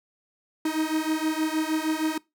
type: beating tone pair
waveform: 45% pulse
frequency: 311.1 / 317.5 Hz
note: D#4 / D#4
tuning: 0 / +35 cents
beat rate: 6.4 Hz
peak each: -27 dBFS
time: 0.65-2.18 s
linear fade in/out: 5 ms
effects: noise-tail reverb RT60 0.2 s tail -22 dB re dry